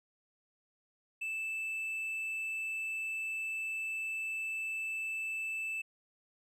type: tone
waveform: triangle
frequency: 2637 Hz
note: E7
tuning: in tune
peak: -33 dBFS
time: 1.21-5.82 s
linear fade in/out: 10 ms
effects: resampled to 32000 Hz